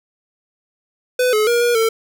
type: tone with pitch steps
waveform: square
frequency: 501 / 427.9 / 474.9 / 479.1 / 448.7 Hz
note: B4 / A4 / A#4 / A#4 / A4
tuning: +25 / -48 / +32 / +47 / +34 cents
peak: -14 dBFS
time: 1.19-1.89 s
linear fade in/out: 5 ms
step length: 140 ms
effects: none